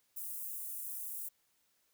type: high-pass noise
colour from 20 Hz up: white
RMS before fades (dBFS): -42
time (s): 0.16-1.29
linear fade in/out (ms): 10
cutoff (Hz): 9500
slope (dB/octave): 24
effects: white hiss -75 dBFS RMS until 1.93 s